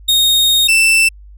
40% pulse tone pair in turn, 3715 / 2664 Hz, A#7 / E7, -7 / +18 cents, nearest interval tritone, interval 575 cents, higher first, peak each -8 / -7 dBFS, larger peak second, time 0.08-0.68 / 0.68-1.09 s, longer first, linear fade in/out 10 ms, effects added 50 Hz sine -35 dBFS peak until 1.37 s

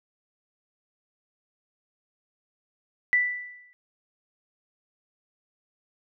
sine tone with exponential decay, 1975.5 Hz, B6, in tune, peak -16 dBFS, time 3.13-3.73 s, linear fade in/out 0 ms, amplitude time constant 130 ms, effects none

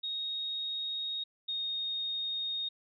sine tone pair in turn, 3745 / 3711 Hz, A#7 / A#7, +7 / -9 cents, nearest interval unison, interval 16 cents, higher first, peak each -33 / -32 dBFS, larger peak second, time 0.03-1.24 / 1.48-2.69 s, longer neither, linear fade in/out 10 ms, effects none

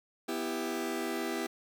sawtooth chord, E minor, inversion second, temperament just, 247.2 / 329.6 / 395.6 Hz, B3 / E4 / G4, +2 / 0 / +16 cents, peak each -34 / -32 / -33 dBFS, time 0.28-1.47 s, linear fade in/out 10 ms, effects 10-bit

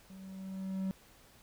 triangle tone with level ramp, 190.6 Hz, G3, 48 cents flat, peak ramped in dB -46 to -29 dBFS, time 0.1-0.91 s, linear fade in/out 0 ms, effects pink hiss -61 dBFS RMS until 1.42 s

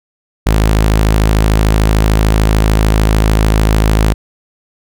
sawtooth tone, 53.4 Hz, G#1, 49 cents sharp, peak -4 dBFS, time 0.46-4.14 s, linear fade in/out 10 ms, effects none

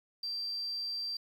triangle tone, 4699 Hz, D8, in tune, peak -31 dBFS, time 0.23-1.17 s, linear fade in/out 5 ms, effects tanh soft clip ceiling -32 dBFS + 10-bit

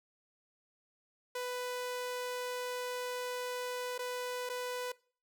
sawtooth tone with dropouts, 496.4 Hz, B4, 9 cents sharp, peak -32 dBFS, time 1.35-4.92 s, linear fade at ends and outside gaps 5 ms, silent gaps 3.98-3.99 / 4.492-4.497 s, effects noise-tail reverb RT60 0.4 s tail -21 dB re dry

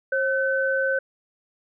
sine tone pair together, 536.7 / 1521 Hz, C5 / F#6, +44 / +47 cents, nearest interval octave + tritone, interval 1803 cents, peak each -23 dBFS, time 0.12-0.99 s, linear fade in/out 5 ms, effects none

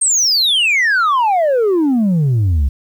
sine exponential sweep, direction down, 8690 to 63.8 Hz, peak -8 dBFS, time 0.01-2.69 s, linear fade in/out 10 ms, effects tanh soft clip ceiling -10 dBFS + 8-bit

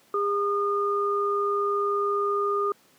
sine tone pair together, 405.6 / 1220 Hz, G#4 / D#6, -41 / -34 cents, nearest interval octave + perfect fifth, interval 1907 cents, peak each -25 dBFS, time 0.14-2.72 s, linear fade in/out 2 ms, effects pink hiss -59 dBFS RMS until 2.98 s + high-pass 200 Hz 12 dB/octave

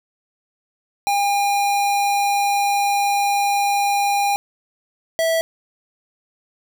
square tone pair in turn, 807 / 654.5 Hz, G#5 / E5, -50 / -13 cents, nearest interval major third, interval 363 cents, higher first, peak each -17 dBFS, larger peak neither, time 1.07-4.36 / 5.19-5.41 s, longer first, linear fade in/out 0 ms, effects none

